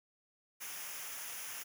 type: noise with comb filter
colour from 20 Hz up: white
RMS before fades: -44 dBFS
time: 0.6-1.64 s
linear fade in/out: 20 ms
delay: 0.24 ms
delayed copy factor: -0.65
effects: none